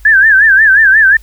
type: tone with vibrato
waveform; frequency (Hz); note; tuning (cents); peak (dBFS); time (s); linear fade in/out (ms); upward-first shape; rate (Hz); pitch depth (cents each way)
sine; 1661.2; G#6; 0; -3; 0.05-1.17; 5; sine; 5.6; 140
effects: added 50 Hz sine -33 dBFS peak until 1.22 s + white hiss -47 dBFS RMS until 1.22 s